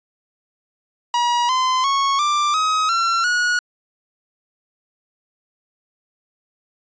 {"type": "tone with pitch steps", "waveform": "45% pulse", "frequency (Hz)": [960, 1028.9, 1102.8, 1181.9, 1266.7, 1357.6, 1455.1], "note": ["B5", "C6", "C#6", "D6", "D#6", "F6", "F#6"], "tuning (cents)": [-49, -29, -9, 11, 31, -49, -29], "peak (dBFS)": -16, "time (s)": [1.14, 3.59], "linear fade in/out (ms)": 2, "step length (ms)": 350, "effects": ["resampled to 16000 Hz"]}